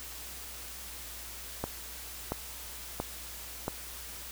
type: click train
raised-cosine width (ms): 1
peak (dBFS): -17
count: 4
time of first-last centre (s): 1.64-3.681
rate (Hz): 1.47
effects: added 60 Hz sine -50 dBFS peak until 4.31 s + white hiss -44 dBFS RMS until 4.31 s